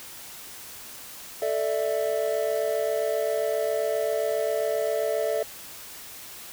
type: chord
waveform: triangle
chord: A suspended fourth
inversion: none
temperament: equal with one note detuned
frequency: 440 / 591.8 / 659.3 Hz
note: A4 / D5 / E5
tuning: 0 / +13 / 0 cents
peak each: -26 dBFS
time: 1.42-5.43 s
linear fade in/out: 2 ms
effects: white hiss -42 dBFS RMS until 6.52 s